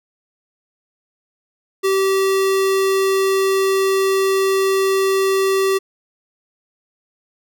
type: tone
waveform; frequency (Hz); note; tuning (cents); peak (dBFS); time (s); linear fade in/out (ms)
square; 386.3; G4; -25; -15; 1.83-5.79; 20
effects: none